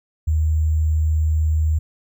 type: tone with sample-and-hold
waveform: sine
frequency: 78.2 Hz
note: D#2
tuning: 9 cents sharp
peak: -15 dBFS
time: 0.27-1.79 s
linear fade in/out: 10 ms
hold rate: 7350 Hz
effects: none